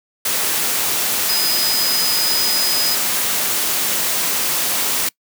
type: tone in noise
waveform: sine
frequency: 5000 Hz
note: D#8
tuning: 8 cents sharp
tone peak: -18 dBFS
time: 1.29-2.95 s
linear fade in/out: 5 ms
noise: white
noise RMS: -19 dBFS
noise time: 0.25-5.09 s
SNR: -2 dB
effects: noise-tail reverb RT60 0.1 s tail -24 dB re dry + high-pass 150 Hz 12 dB/octave